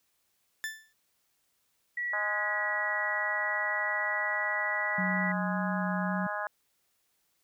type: tone with exponential decay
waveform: 40% pulse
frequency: 1760 Hz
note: A6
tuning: in tune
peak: -29 dBFS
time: 0.64-0.93 s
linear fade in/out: 0 ms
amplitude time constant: 61 ms
type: tone with pitch glide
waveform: sine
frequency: 1937 to 1955 Hz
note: B6 to B6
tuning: -34 to -18 cents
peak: -30 dBFS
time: 1.97-5.32 s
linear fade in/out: 5 ms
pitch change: +16 cents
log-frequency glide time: 2.93-4.98 s
type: harmonic tone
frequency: 207.7 Hz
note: G#3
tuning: in tune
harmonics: 3 / 4 / 5 / 6 / 7 / 8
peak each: -38 / -38 / -39 / -40 / -40 / -37 dBFS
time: 2.13-6.47 s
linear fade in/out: 2 ms
type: tone with vibrato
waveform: sine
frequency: 184.1 Hz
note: F#3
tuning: 8 cents flat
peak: -30 dBFS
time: 4.98-6.27 s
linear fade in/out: 5 ms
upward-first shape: square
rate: 1.8 Hz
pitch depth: 12 cents each way
effects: white hiss -74 dBFS RMS until 7.43 s